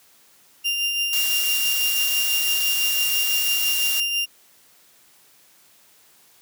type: tone with tremolo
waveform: 35% pulse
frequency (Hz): 2794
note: F7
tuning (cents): 0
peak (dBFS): -18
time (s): 0.64-4.26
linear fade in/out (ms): 20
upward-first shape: triangle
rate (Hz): 6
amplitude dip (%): 40
type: noise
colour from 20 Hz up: blue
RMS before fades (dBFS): -25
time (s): 1.13-4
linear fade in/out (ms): 0
effects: white hiss -55 dBFS RMS until 6.41 s + high-pass 100 Hz 12 dB/octave